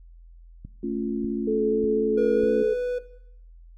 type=click train; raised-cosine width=5 ms; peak=-27 dBFS; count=4; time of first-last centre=0.65-2.436 s; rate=1.68 Hz
type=chord; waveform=sine; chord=A augmented; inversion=none; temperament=equal; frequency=220 / 277.2 / 349.2 Hz; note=A3 / C#4 / E#4; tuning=0 / 0 / 0 cents; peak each=-30 dBFS; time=0.83-2.63 s; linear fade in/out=5 ms
type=tone with vibrato; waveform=sine; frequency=433.3 Hz; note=A4; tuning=27 cents flat; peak=-22 dBFS; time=1.47-2.74 s; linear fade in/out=10 ms; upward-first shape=square; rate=4.1 Hz; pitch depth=10 cents each way
type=tone with pitch glide; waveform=triangle; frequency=480 to 494.4 Hz; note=B4 to B4; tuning=-49 to +2 cents; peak=-21 dBFS; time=2.17-2.99 s; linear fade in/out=10 ms; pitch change=+51 cents; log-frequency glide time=2.34-2.51 s
effects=noise-tail reverb RT60 0.8 s tail -17 dB re dry + added 42 Hz sine -45 dBFS peak until 3.77 s